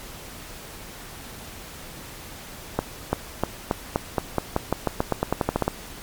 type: accelerating click train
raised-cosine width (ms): 1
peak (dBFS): -6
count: 19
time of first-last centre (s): 2.79-5.68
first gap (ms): 340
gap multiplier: 0.9
effects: pink hiss -40 dBFS RMS until 6.02 s + MP3 96 kbps